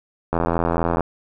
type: click train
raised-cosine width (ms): 1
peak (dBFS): -6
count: 58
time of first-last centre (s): 0.33-1.007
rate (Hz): 84.2
effects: none